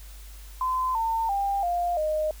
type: tone with pitch steps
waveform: sine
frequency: 1026 / 903.6 / 795.7 / 700.8 / 617.2 Hz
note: C6 / A5 / G5 / F5 / D#5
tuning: -34 / +46 / +26 / +6 / -14 cents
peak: -23 dBFS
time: 0.61-2.31 s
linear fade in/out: 2 ms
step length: 340 ms
effects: added 50 Hz sine -41 dBFS peak until 2.4 s + white hiss -51 dBFS RMS until 2.4 s